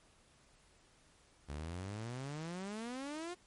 sawtooth exponential sweep, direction up, 69.3 to 363.9 Hz, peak -37 dBFS, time 1.48-3.35 s, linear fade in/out 20 ms, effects pink hiss -67 dBFS RMS until 3.46 s + MP3 48 kbps

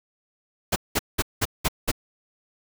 pink noise bursts, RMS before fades -22 dBFS, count 6, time 0.72-1.916 s, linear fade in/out 10 ms, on 41 ms, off 190 ms, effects none

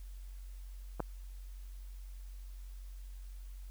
clicks, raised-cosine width 1 ms, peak -29 / -20 dBFS, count 2, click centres 0.997 / 1.003 s, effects added 46 Hz sine -44 dBFS peak until 3.7 s + white hiss -65 dBFS RMS until 3.7 s

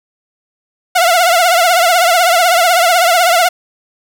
sawtooth tone with vibrato, 698.5 Hz, F5, in tune, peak -4 dBFS, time 0.95-3.49 s, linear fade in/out 10 ms, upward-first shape triangle, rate 16 Hz, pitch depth 120 cents each way, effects none

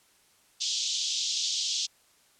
pink band-pass noise, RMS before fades -30 dBFS, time 0.6-1.87 s, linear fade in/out 20 ms, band 3200 to 6900 Hz, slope 48 dB/octave, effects white hiss -63 dBFS RMS until 2.39 s + low-pass 11000 Hz 12 dB/octave

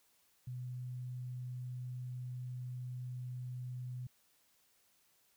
sine tone, 125.2 Hz, B2, 24 cents sharp, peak -40 dBFS, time 0.47-4.07 s, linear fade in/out 5 ms, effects white hiss -72 dBFS RMS until 5.36 s

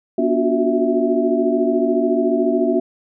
sine tone cluster, 242.2 / 289 / 357.3 / 371.2 / 659 Hz, B3 / D4 / F4 / F#4 / E5, -34 / -28 / +40 / +6 / -1 cents, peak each -21 dBFS, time 0.18-2.8 s, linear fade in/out 5 ms, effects none

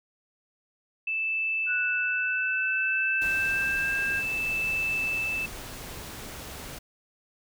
sine tone with tremolo, 2637 Hz, E7, in tune, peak -25 dBFS, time 1.07-5.46 s, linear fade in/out 5 ms, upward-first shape sine, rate 0.6 Hz, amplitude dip 30%
sine tone with pitch glide, 1480 to 1604.7 Hz, F#6 to G6, 0 to +40 cents, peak -27 dBFS, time 1.66-4.23 s, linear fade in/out 50 ms, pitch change +140 cents, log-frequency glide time 2-3.97 s
pink noise, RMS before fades -40 dBFS, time 3.21-6.79 s, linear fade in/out 10 ms
effects none

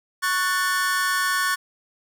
45% pulse chord, F# minor, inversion second, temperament just, 1110 / 1480 / 1776 Hz, C#6 / F#6 / A6, +2 / 0 / +16 cents, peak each -25 dBFS, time 0.22-1.56 s, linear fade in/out 20 ms, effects none

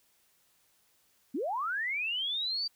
sine linear sweep, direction up, 220.7 to 4699 Hz, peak -30 dBFS, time 1.34-2.68 s, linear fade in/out 10 ms, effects white hiss -69 dBFS RMS until 2.75 s

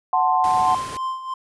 sine chord, F# diminished, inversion none, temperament equal, 740 / 880 / 1046.5 Hz, F#5 / A5 / C6, 0 / 0 / 0 cents, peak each -19 / -21 / -20 dBFS, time 0.13-0.75 s, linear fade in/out 2 ms
pink noise, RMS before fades -34 dBFS, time 0.44-0.97 s, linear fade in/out 0 ms
triangle tone with tremolo, 1044 Hz, C6, 4 cents flat, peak -20 dBFS, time 0.67-1.34 s, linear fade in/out 5 ms, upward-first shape sine, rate 3.2 Hz, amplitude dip 70%
effects high-pass 80 Hz 12 dB/octave + resampled to 24000 Hz

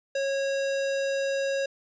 square tone, 548 Hz, C#5, 20 cents flat, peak -26 dBFS, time 0.15-1.66 s, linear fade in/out 5 ms, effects resampled to 16000 Hz

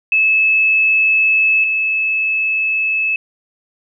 sine tone pair in turn, 2603 / 2603 Hz, E7 / E7, -22 / -22 cents, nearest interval unison, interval 0 cents, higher neither, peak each -10 / -14 dBFS, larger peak first, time 0.12-1.64 / 1.64-3.16 s, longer neither, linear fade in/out 2 ms, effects none

